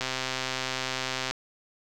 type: click train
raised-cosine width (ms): 0.2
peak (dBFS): -12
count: 170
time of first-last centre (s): 0.01-1.31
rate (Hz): 130
effects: none